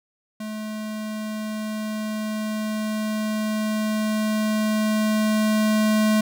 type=tone with level ramp; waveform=square; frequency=215.2 Hz; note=A3; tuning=38 cents flat; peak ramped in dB=-30 to -17 dBFS; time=0.4-6.21 s; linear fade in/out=5 ms; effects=none